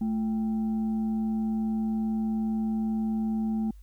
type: tone with frequency modulation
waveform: sine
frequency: 219.4 Hz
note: A3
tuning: 5 cents flat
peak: -25 dBFS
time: 0.01-3.71 s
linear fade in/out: 5 ms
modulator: 566 Hz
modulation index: 0.23
effects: added 50 Hz sine -45 dBFS peak until 3.82 s + white hiss -69 dBFS RMS until 3.82 s